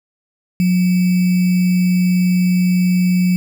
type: tone with sample-and-hold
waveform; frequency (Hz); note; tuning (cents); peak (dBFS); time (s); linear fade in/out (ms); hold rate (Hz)
sine; 180.8; F#3; -40; -11; 0.6-3.36; 0; 2450
effects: none

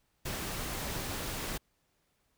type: noise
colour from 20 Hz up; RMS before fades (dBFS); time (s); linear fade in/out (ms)
pink; -37; 0.25-1.58; 10
effects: pink hiss -75 dBFS RMS until 2.37 s

